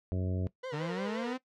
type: harmonic tone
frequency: 92.3 Hz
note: F#2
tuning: 4 cents flat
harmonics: 1 / 2 / 3 / 4 / 5 / 6 / 7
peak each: -31 / -37 / -41 / -43 / -45 / -47 / -48 dBFS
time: 0.12-0.47 s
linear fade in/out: 0 ms
type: tone with vibrato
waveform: 40% pulse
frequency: 487.6 Hz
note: B4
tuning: 22 cents flat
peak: -36 dBFS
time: 0.63-1.34 s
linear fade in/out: 10 ms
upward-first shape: sine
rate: 5.7 Hz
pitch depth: 130 cents each way
type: linear sweep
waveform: sawtooth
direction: up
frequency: 140.5 to 261.6 Hz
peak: -30 dBFS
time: 0.72-1.38 s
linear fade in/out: 20 ms
effects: noise-tail reverb RT60 0.1 s tail -18 dB re dry + low-pass 4000 Hz 12 dB/octave